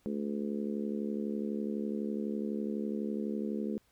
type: harmonic tone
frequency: 72 Hz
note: D2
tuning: 34 cents flat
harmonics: 3 / 4 / 5 / 6 / 7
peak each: -34 / -41 / -40 / -41 / -45 dBFS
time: 0.06-3.78 s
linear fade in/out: 0 ms
effects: pink hiss -70 dBFS RMS until 3.91 s